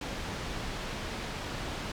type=low-pass noise; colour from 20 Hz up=pink; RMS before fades=-37 dBFS; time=0.01-1.92 s; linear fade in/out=5 ms; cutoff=4900 Hz; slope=12 dB/octave; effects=none